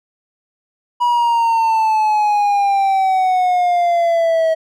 triangle exponential sweep, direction down, 972 to 641 Hz, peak -10 dBFS, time 1-4.55 s, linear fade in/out 20 ms, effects none

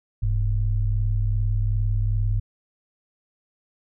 sine tone pair together, 41.2 / 103.83 Hz, E1 / G#2, 0 / 0 cents, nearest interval octave + major third, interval 1600 cents, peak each -22 dBFS, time 0.22-2.4 s, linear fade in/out 10 ms, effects none

